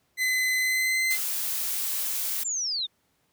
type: tone with pitch glide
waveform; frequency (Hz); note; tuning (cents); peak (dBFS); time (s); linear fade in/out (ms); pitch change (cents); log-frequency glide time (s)
40% pulse; 2030 to 2062; B6 to C7; +47 to -26; -22; 0.17-1.18; 50; +27; 0.58-1.06
type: noise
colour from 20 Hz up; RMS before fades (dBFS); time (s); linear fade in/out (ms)
blue; -29; 1.1-2.44; 10
type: linear sweep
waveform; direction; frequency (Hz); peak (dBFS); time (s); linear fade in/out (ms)
sine; down; 7470 to 3529; -26; 2.44-2.87; 20
effects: pink hiss -70 dBFS RMS until 3.32 s + high-pass 80 Hz 12 dB/octave